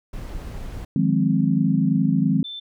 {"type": "noise", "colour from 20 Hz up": "brown", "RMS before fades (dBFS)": -32, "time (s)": [0.13, 0.85], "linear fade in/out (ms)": 5}
{"type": "chord", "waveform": "sine", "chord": "F minor seventh", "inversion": "third", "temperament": "equal with one note detuned", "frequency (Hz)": [155.56, 178.49, 207.7, 261.6], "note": ["Eb3", "F3", "Ab3", "C4"], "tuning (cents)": [0, 38, 0, 0], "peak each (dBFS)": -22, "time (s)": [0.96, 2.43], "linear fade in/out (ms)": 2}
{"type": "tone", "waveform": "sine", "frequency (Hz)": 3541, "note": "A7", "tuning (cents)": 10, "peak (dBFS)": -31, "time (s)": [2.44, 2.6], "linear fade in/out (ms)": 10}
{"effects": []}